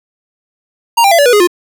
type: tone with pitch steps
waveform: square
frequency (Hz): 932.3 / 793.1 / 674.6 / 573.9 / 488.2 / 415.3 / 353.3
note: A#5 / G5 / E5 / D5 / B4 / G#4 / F4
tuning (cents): 0 / +20 / +40 / -40 / -20 / 0 / +20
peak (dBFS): -6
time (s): 0.97-1.474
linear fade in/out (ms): 10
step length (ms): 72
effects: none